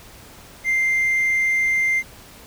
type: tone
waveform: triangle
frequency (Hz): 2093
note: C7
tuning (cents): 0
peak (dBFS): -14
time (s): 0.64-2.03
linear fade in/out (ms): 50
effects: tanh soft clip ceiling -12 dBFS + pink hiss -44 dBFS RMS until 2.46 s